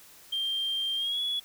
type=tone with pitch glide; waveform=sine; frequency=3176 to 3384 Hz; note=G7 to G#7; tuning=+22 to +32 cents; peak=-26 dBFS; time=0.32-1.4 s; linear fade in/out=10 ms; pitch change=+110 cents; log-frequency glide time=0.96-1.2 s; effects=tanh soft clip ceiling -24 dBFS + white hiss -53 dBFS RMS until 1.44 s